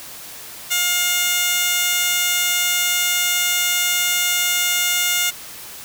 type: tone with high-pass filter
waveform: 15% pulse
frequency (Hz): 710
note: F5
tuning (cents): +28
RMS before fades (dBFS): -19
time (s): 0.7-5.31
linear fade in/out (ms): 20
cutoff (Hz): 2900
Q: 0.63
effects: white hiss -36 dBFS RMS until 5.84 s